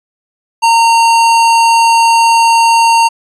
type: tone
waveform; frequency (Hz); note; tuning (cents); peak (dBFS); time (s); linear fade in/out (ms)
square; 919; A#5; -25; -6; 0.62-3.09; 20
effects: resampled to 22050 Hz